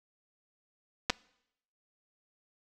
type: clicks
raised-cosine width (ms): 0.2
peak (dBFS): -9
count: 2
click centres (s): 1.098 / 1.102
effects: noise-tail reverb RT60 0.8 s tail -24 dB re dry